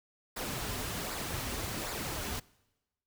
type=noise with flanger; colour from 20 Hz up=pink; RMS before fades=-37 dBFS; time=0.36-2.4 s; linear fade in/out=10 ms; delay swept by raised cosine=0.32 to 6.32 ms; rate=1.3 Hz; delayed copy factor=-0.5; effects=noise-tail reverb RT60 1.0 s tail -23 dB re dry